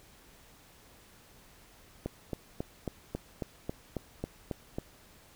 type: click train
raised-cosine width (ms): 2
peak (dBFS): -20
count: 11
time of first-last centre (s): 2.06-4.785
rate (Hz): 3.67
effects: pink hiss -58 dBFS RMS until 5.35 s